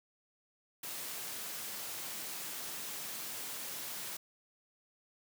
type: high-pass noise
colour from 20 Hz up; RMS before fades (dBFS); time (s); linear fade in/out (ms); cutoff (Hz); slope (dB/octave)
white; -42; 0.83-4.17; 5; 120; 12
effects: none